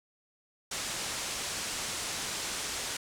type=low-pass noise; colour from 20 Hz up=white; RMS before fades=-36 dBFS; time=0.71-2.97 s; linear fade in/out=5 ms; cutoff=8700 Hz; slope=24 dB/octave; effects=none